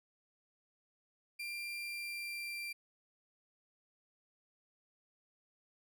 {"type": "tone with pitch glide", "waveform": "35% pulse", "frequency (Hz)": [2378, 2364], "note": ["D7", "D7"], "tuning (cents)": [21, 11], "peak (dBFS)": -38, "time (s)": [1.39, 2.73], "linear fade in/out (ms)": 10, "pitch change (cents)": -10, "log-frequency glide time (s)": [1.78, 2.58], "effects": []}